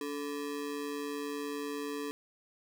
square ring-modulated tone, 361.7 Hz, F#4, 39 cents flat, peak -33 dBFS, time 0.01-2.11 s, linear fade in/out 0 ms, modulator 74.9 Hz, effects none

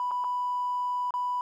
triangle tone with dropouts, 987.8 Hz, B5, in tune, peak -23 dBFS, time 0-1.41 s, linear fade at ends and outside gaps 1 ms, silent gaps 0.11-0.115 / 0.24-0.244 / 1.107-1.139 s, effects tanh soft clip ceiling -24 dBFS

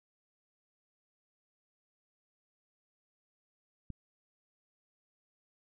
click, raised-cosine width 5 ms, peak -29 dBFS, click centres 3.903 s, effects none

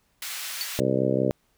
pink high-pass noise, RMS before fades -34 dBFS, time 0.22-0.8 s, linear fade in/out 2 ms, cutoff 1900 Hz, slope 12 dB/octave
45% pulse tone with exponential decay, 4487 Hz, C#8, 20 cents sharp, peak -23 dBFS, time 0.61-0.71 s, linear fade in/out 0 ms, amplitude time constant 20 ms
harmonic tone, 65.41 Hz, C2, in tune, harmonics 2 / 3 / 4 / 5 / 6 / 7 / 8 / 9, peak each -29 / -29 / -29 / -29 / -29 / -29 / -29 / -29 dBFS, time 0.79-1.31 s, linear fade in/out 0 ms
effects pink hiss -68 dBFS RMS until 1.57 s

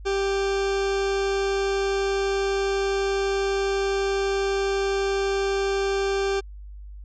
40% pulse tone, 393 Hz, G4, 4 cents sharp, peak -21 dBFS, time 0.05-6.41 s, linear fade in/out 20 ms, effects added 50 Hz sine -37 dBFS peak until 7.04 s + resampled to 16000 Hz

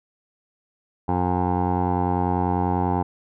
15% pulse tone with low-pass filter, 90.1 Hz, F#2, 45 cents flat, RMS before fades -22 dBFS, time 1.08-3.03 s, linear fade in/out 10 ms, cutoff 820 Hz, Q 4.3, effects none

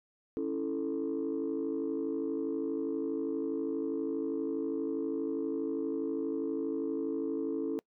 sine chord, A major, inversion first, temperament equal, 277.2 / 329.6 / 440 Hz, C#4 / E4 / A4, 0 / 0 / 0 cents, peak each -34 dBFS, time 0.37-7.79 s, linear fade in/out 0 ms, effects noise-tail reverb RT60 0.1 s tail -26 dB re dry + tanh soft clip ceiling -25 dBFS

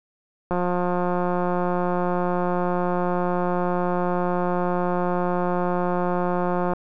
click train, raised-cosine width 1 ms, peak -11 dBFS, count 1109, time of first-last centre 0.51-6.735 s, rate 178 Hz, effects none

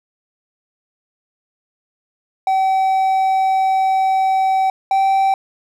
triangle tone pair in turn, 765 / 775.2 Hz, G5 / G5, -42 / -20 cents, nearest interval unison, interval 22 cents, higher second, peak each -11 / -10 dBFS, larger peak second, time 2.47-4.7 / 4.91-5.34 s, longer first, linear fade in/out 2 ms, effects none

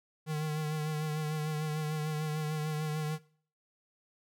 square tone with vibrato, 153.7 Hz, D#3, 21 cents flat, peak -32 dBFS, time 0.26-3.19 s, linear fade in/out 50 ms, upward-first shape triangle, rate 6.7 Hz, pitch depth 40 cents each way, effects noise-tail reverb RT60 0.5 s tail -20 dB re dry

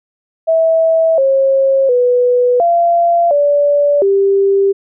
sine tone with pitch steps, 651 / 540 / 492.7 / 686 / 578 / 394 Hz, E5 / C#5 / B4 / F5 / D5 / G4, -22 / -45 / -4 / -31 / -28 / +9 cents, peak -8 dBFS, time 0.47-4.73 s, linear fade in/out 20 ms, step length 710 ms, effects none

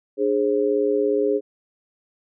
sine tone with amplitude modulation, 415.3 Hz, G#4, in tune, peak -13 dBFS, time 0.17-1.41 s, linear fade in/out 50 ms, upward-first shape sine, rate 117 Hz, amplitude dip 100%, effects none

